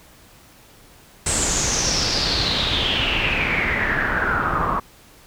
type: noise with low-pass filter sweep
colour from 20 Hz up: pink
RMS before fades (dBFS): -21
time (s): 1.26-4.8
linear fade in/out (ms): 5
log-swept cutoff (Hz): 8200 to 1100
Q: 6.8
effects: pink hiss -49 dBFS RMS until 5.26 s